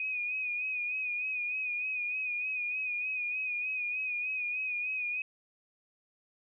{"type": "tone with vibrato", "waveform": "sine", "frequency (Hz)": 2487, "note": "D#7", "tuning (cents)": -1, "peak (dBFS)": -31, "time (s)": [0, 5.22], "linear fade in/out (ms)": 2, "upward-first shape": "sine", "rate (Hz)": 3.3, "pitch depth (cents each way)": 45, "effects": []}